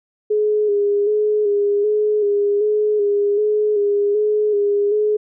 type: tone with vibrato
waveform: sine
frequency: 415.3 Hz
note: G#4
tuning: in tune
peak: -14 dBFS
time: 0.3-5.17 s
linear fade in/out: 10 ms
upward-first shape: square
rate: 1.3 Hz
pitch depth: 32 cents each way
effects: none